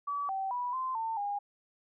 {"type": "tone with pitch steps", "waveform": "sine", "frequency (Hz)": [1145, 772, 981, 1037, 900, 813], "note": ["D6", "G5", "B5", "C6", "A5", "G#5"], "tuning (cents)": [-44, -27, -12, -16, 39, -37], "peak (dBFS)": -31, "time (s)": [0.07, 1.39], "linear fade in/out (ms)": 10, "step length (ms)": 220, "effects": []}